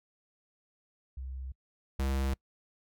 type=tone pair in turn; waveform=sine / square; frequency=65.3 / 67.25 Hz; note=C2 / C2; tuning=-3 / +48 cents; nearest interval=minor second; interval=51 cents; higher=second; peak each=-37 / -29 dBFS; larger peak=second; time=1.17-1.52 / 1.99-2.34 s; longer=neither; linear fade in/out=5 ms; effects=noise-tail reverb RT60 0.1 s tail -25 dB re dry